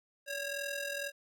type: ring-modulated tone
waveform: sawtooth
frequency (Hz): 1100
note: C#6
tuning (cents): -14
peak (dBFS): -29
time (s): 0.26-1.12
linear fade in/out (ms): 50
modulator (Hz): 529
effects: none